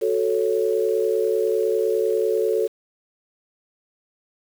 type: chord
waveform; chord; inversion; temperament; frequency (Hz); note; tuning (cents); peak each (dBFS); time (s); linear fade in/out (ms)
sine; F# minor; none; equal; 370 / 440 / 554.4; F#4 / A4 / C#5; 0 / 0 / 0; -24 / -20 / -26; 0.01-2.68; 20
effects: 7-bit